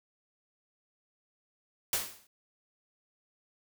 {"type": "noise with exponential decay", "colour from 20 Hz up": "white", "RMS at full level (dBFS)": -27, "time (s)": [1.93, 2.27], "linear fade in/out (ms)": 2, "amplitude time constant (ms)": 72, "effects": []}